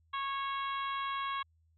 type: harmonic tone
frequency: 550 Hz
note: C#5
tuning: 14 cents flat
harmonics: 2 / 3 / 4 / 5 / 6 / 7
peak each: -34 / -44 / -45 / -48 / -45 / -51 dBFS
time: 0.13-1.43 s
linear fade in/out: 10 ms
effects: added 81 Hz sine -66 dBFS peak until 1.77 s